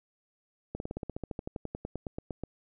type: slowing click train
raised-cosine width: 2 ms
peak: -22 dBFS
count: 21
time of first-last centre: 0.75-2.436 s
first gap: 51 ms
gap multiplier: 1.05
effects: none